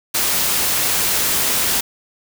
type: noise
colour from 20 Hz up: white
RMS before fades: -18 dBFS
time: 0.14-1.81 s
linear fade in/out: 10 ms
effects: none